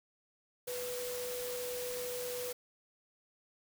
sine tone in noise, 493.9 Hz, B4, in tune, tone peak -38 dBFS, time 0.67-2.53 s, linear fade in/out 10 ms, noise white, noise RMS -43 dBFS, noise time 0.67-2.53 s, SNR +2 dB, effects none

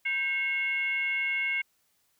sine tone with frequency modulation, 2174 Hz, C#7, 34 cents flat, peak -26 dBFS, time 0.05-1.62 s, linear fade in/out 10 ms, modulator 600 Hz, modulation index 0.62, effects white hiss -71 dBFS RMS until 2.19 s

